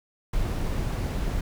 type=noise; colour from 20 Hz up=brown; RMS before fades=-27 dBFS; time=0.33-1.41 s; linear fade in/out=5 ms; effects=none